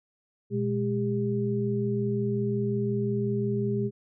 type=tone cluster; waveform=sine; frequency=122 / 207.6 / 399.9 Hz; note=B2 / G#3 / G4; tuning=-21 / 0 / +35 cents; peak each=-29 dBFS; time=0.5-3.91 s; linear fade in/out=50 ms; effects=none